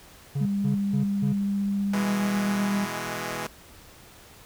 triangle tone bursts, 140.1 Hz, C#3, 19 cents sharp, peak -22 dBFS, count 4, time 0.35-1.33 s, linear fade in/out 10 ms, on 110 ms, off 180 ms
sine tone with vibrato, 199.8 Hz, G3, 33 cents sharp, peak -23 dBFS, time 0.4-2.86 s, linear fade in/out 20 ms, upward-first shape triangle, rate 15 Hz, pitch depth 8 cents each way
5% pulse chord, E major, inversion second, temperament equal, 123.47 / 164.81 / 207.7 Hz, B2 / E3 / G#3, 0 / 0 / 0 cents, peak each -24 / -23 / -22 dBFS, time 1.93-3.47 s, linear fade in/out 5 ms
effects pink hiss -50 dBFS RMS until 4.45 s

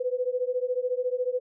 sine beating tone pair, 493.9 / 507.9 Hz, B4 / B4, 0 / +48 cents, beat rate 14 Hz, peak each -28 dBFS, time 0-1.4 s, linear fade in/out 10 ms, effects none

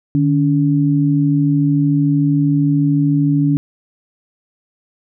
sine tone pair together, 150.2 / 283.5 Hz, D3 / C#4, +39 / +39 cents, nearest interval major seventh, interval 1100 cents, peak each -14 dBFS, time 0.15-3.57 s, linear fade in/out 0 ms, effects none

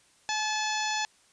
harmonic tone with a mistuned harmonic, 863 Hz, A5, 34 cents flat, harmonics 1 / 2 / 3 / 4 / 5 / 6 / 7 / 8, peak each -31 / -34 / -36 / -37 / -38 / -39 / -39 / -40 dBFS, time 0.29-1.05 s, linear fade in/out 0 ms, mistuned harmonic 1, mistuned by -16 cents, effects white hiss -62 dBFS RMS until 1.32 s + resampled to 22050 Hz

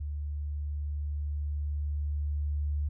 sine tone with level ramp, 73.42 Hz, D2, in tune, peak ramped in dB -32 to -27 dBFS, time 0-2.89 s, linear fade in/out 10 ms, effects none

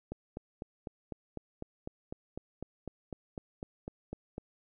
click train, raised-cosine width 2 ms, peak -25 dBFS, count 18, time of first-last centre 0.12-4.381 s, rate 3.99 Hz, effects none

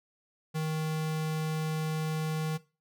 square tone, 156.9 Hz, D#3, 15 cents sharp, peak -30 dBFS, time 0.54-2.58 s, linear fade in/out 20 ms, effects noise-tail reverb RT60 0.3 s tail -18 dB re dry

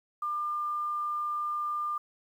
sine tone, 1199 Hz, D6, 36 cents sharp, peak -29 dBFS, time 0.22-1.98 s, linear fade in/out 5 ms, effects 10-bit

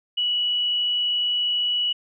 sine tone with frequency modulation, 2938 Hz, F#7, 13 cents flat, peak -20 dBFS, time 0.17-1.93 s, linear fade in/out 10 ms, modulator 54.6 Hz, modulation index 0.34, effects none

